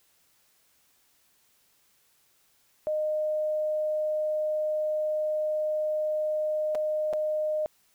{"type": "tone with dropouts", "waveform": "sine", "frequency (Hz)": 614, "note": "D#5", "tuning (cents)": -23, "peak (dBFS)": -25, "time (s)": [2.87, 7.66], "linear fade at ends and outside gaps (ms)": 0, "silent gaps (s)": [[6.749, 6.753], [7.129, 7.135]], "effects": ["white hiss -66 dBFS RMS until 7.94 s"]}